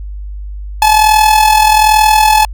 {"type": "tone with amplitude modulation", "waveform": "45% pulse", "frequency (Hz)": 860, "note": "A5", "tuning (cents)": -40, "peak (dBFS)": -3, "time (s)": [0.82, 2.45], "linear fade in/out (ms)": 2, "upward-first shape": "sine", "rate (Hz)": 41.2, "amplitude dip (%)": 55, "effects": ["added 50 Hz sine -21 dBFS peak until 2.53 s"]}